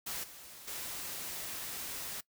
white noise with level steps, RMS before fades -39 / -51 / -41 dBFS, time 0.06-2.21 s, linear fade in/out 10 ms, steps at 0.23 / 0.67 s, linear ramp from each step 10 ms, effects noise-tail reverb RT60 0.1 s tail -21 dB re dry

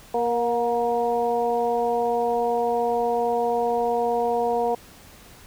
harmonic tone with a mistuned harmonic, 235.9 Hz, A#3, 21 cents sharp, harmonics 1 / 2 / 3 / 4, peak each -33 / -23 / -24 / -29 dBFS, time 0.14-4.75 s, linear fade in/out 5 ms, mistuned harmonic 3, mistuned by +21 cents, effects pink hiss -48 dBFS RMS until 5.46 s

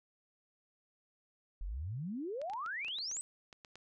sine exponential sweep, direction up, 38.85 to 8372 Hz, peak -37 dBFS, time 1.61-3.21 s, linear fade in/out 0 ms
clicks, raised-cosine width 0.2 ms, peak -34 dBFS, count 12, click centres 2.416 / 2.499 / 2.535 / 2.662 / 2.847 / 2.883 / 2.986 / 3.114 / 3.168 / 3.528 / 3.648 / 3.756 s
effects none

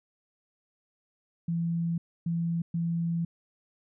sine tone bursts at uneven times, 168.2 Hz, E3, 35 cents sharp, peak -26 dBFS, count 3, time 1.48-1.98 / 2.26-2.62 / 2.74-3.25 s, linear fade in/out 5 ms, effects none

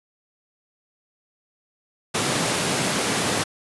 pink high-pass noise, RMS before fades -23 dBFS, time 2.14-3.44 s, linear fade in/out 10 ms, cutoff 120 Hz, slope 24 dB/octave, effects resampled to 24000 Hz

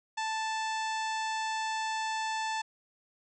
harmonic tone, 880 Hz, A5, in tune, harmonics 1 / 2 / 3 / 4 / 5 / 6 / 7 / 8 / 9, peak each -32 / -38 / -42 / -44 / -46 / -48 / -49 / -50 / -51 dBFS, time 0.17-2.62 s, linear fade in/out 10 ms, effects none

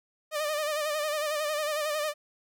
sawtooth tone with vibrato, 604 Hz, D5, 48 cents sharp, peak -24 dBFS, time 0.31-2.14 s, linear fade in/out 50 ms, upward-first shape sine, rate 11 Hz, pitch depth 60 cents each way, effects none

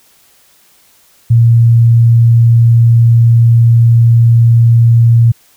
sine tone, 116.54 Hz, A#2, in tune, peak -3 dBFS, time 1.3-5.32 s, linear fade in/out 10 ms, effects white hiss -48 dBFS RMS until 5.56 s

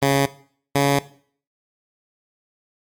10% pulse tone pair in turn, 138.59 / 140.52 Hz, C#3 / C#3, 0 / +24 cents, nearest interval unison, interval 24 cents, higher second, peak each -7 dBFS, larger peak neither, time 0.02-0.26 / 0.75-0.99 s, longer neither, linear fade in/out 5 ms, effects noise-tail reverb RT60 0.5 s tail -17 dB re dry + MP3 96 kbps

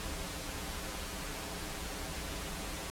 pink noise with comb filter, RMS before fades -40 dBFS, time 0-2.9 s, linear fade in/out 0 ms, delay 8.4 ms, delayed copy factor -0.75, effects low-pass 12000 Hz 12 dB/octave

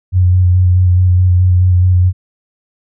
sine tone with vibrato, 90.7 Hz, F#2, 34 cents flat, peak -6 dBFS, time 0.12-2.13 s, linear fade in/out 50 ms, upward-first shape square, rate 4.7 Hz, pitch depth 19 cents each way, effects none

